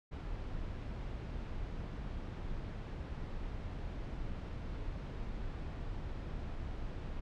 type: noise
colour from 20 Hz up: brown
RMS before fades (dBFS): -41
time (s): 0.11-7.21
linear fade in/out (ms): 20
effects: low-pass 4000 Hz 12 dB/octave